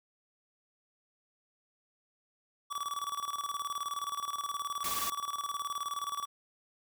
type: tone with tremolo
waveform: square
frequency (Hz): 1146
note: D6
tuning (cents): -43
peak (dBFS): -33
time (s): 2.7-6.26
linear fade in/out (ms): 20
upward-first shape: square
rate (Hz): 19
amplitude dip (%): 70
type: noise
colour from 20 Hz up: white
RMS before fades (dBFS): -36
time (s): 4.84-5.1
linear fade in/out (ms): 2
effects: none